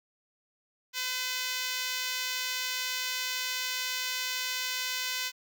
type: tone with high-pass filter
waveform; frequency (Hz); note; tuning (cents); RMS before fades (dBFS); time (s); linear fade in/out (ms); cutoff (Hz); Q
5% pulse; 507; B4; +45; -33; 0.93-5.32; 50; 1400; 0.75
effects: none